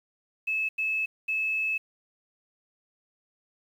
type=tone bursts at uneven times; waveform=sine; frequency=2600 Hz; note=E7; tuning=24 cents flat; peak=-25 dBFS; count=3; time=0.47-0.69 / 0.78-1.06 / 1.28-1.78 s; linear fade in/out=10 ms; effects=9-bit